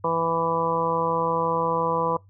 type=harmonic tone; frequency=165.8 Hz; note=E3; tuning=10 cents sharp; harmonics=1 / 2 / 3 / 4 / 5 / 6 / 7; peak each=-32 / -35 / -25 / -35 / -33 / -25 / -30 dBFS; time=0.04-2.17 s; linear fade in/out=5 ms; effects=noise-tail reverb RT60 0.2 s tail -25 dB re dry + added 97 Hz sine -50 dBFS peak until 2.29 s